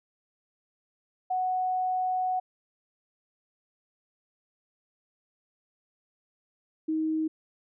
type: tone pair in turn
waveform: sine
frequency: 740 / 315.3 Hz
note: F#5 / D#4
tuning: 0 / +23 cents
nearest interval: octave + minor third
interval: 1477 cents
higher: first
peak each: -25 dBFS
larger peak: neither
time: 1.3-2.4 / 6.88-7.28 s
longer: first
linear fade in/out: 10 ms
effects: none